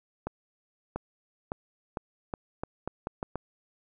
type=accelerating click train; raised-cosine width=1 ms; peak=-18 dBFS; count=10; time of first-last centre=0.27-3.356 s; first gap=690 ms; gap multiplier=0.81; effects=none